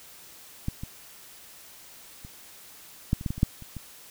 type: clicks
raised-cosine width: 5 ms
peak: -15 / -22 / -30 / -10 / -25 / -15 / -17 / -24 / -7 / -30 / -24 dBFS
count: 11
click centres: 0.684 / 0.835 / 2.249 / 3.131 / 3.211 / 3.262 / 3.305 / 3.38 / 3.431 / 3.623 / 3.767 s
effects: white hiss -49 dBFS RMS until 4.1 s